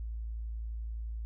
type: tone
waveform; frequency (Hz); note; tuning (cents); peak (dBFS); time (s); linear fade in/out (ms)
sine; 55.8; A1; +25; -35; 0-1.25; 0
effects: none